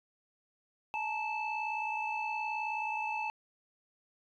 sine tone cluster, 857 / 916 / 2631 Hz, A5 / A#5 / E7, -46 / -31 / -4 cents, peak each -35 / -38 / -36 dBFS, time 0.94-3.3 s, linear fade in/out 0 ms, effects tanh soft clip ceiling -26 dBFS

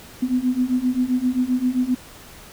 sine beating tone pair, 247.7 / 255.3 Hz, B3 / C4, +5 / -42 cents, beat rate 7.6 Hz, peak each -22 / -20 dBFS, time 0.22-1.95 s, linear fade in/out 10 ms, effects pink hiss -43 dBFS RMS until 2.52 s

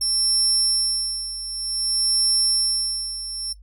25% pulse tone with tremolo, 5400 Hz, E8, 41 cents sharp, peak -12 dBFS, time 0.01-3.53 s, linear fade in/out 5 ms, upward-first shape sine, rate 0.54 Hz, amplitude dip 75%, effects noise-tail reverb RT60 0.1 s tail -20 dB re dry + added 50 Hz sine -43 dBFS peak until 3.62 s

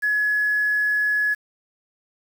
sine tone with quantisation, 1693 Hz, G#6, 33 cents sharp, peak -18 dBFS, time 0.02-1.35 s, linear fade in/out 20 ms, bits 7, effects none

